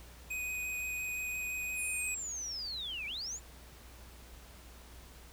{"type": "tone with vibrato", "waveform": "square", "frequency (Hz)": 2498, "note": "D#7", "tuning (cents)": 6, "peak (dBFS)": -36, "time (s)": [0.3, 2.15], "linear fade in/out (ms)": 10, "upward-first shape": "sine", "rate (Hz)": 5.8, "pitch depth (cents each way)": 10}
{"type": "linear two-way sweep", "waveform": "sine", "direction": "down then up", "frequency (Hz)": [10000, 2261, 7300], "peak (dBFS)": -37, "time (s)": [1.75, 3.4], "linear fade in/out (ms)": 50, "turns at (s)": 3.06}
{"effects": ["added 60 Hz sine -53 dBFS peak until 5.32 s", "pink hiss -56 dBFS RMS until 5.32 s"]}